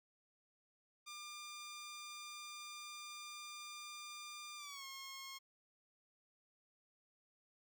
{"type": "tone with pitch glide", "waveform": "10% pulse", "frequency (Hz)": [1198, 1079.7], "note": ["D6", "C#6"], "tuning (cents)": [34, -46], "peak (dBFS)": -40, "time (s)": [1.06, 5.39], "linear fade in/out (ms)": 20, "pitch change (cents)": -180, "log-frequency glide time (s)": [4.57, 4.85], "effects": []}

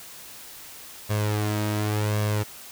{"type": "tone with flanger", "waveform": "sawtooth", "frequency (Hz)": 105.5, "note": "G#2", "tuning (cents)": 28, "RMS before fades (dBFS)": -25, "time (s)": [1.09, 2.44], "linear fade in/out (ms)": 20, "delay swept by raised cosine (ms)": [1.8, 3.2], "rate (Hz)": 0.89, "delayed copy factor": 0.55, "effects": ["white hiss -43 dBFS RMS until 2.71 s"]}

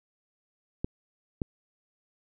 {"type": "clicks", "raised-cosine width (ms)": 3, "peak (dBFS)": -16, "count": 2, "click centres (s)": [0.845, 1.418], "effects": []}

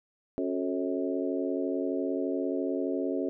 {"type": "harmonic tone with a mistuned harmonic", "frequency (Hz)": 91.6, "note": "F#2", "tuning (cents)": -17, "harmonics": [3, 4, 5, 6, 7], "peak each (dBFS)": [-31, -33, -35, -37, -38], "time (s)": [0.38, 3.29], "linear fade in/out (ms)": 0, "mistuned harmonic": 5, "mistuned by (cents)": -65, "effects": []}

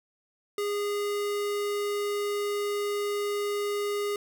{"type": "tone", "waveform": "square", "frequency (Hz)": 410, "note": "G#4", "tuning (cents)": -22, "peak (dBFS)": -28, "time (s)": [0.58, 4.16], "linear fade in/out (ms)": 2, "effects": []}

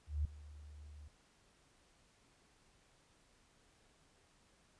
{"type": "tone with ADSR envelope", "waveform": "sine", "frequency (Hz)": 74.3, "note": "D2", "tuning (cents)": 21, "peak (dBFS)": -31, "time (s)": [0.07, 1.08], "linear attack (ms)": 180, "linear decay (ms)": 4, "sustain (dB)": -20, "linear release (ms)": 4, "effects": ["pink hiss -70 dBFS RMS until 4.79 s", "resampled to 22050 Hz"]}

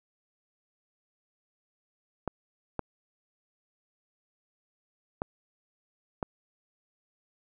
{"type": "clicks", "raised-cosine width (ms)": 1, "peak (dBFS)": -16, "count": 4, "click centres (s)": [2.277, 2.793, 5.219, 6.228], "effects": []}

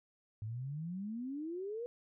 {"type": "exponential sweep", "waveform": "sine", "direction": "up", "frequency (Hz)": [103.83, 491.3], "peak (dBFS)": -38, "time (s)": [0.42, 1.86], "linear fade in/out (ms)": 0, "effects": []}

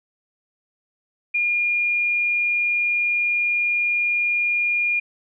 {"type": "tone", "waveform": "sine", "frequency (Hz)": 2420, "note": "D#7", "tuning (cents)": -49, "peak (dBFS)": -18, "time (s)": [1.34, 5], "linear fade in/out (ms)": 10, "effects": []}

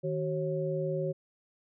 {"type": "tone cluster", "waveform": "sine", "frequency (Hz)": [156.8, 377.2, 544], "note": ["D#3", "F#4", "C#5"], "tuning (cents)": [14, 33, -33], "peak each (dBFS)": [-33, -34, -33], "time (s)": [0.03, 1.13], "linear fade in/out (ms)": 20, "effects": []}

